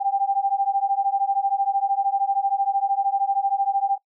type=beating tone pair; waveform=sine; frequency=784 / 797 Hz; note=G5 / G5; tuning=0 / +28 cents; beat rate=13 Hz; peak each=-22 dBFS; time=0-3.98 s; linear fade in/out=20 ms; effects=noise-tail reverb RT60 0.1 s tail -22 dB re dry